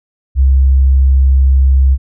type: tone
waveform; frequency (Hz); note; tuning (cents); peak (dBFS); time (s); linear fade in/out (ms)
sine; 66.7; C2; +34; -5; 0.35-1.98; 50
effects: none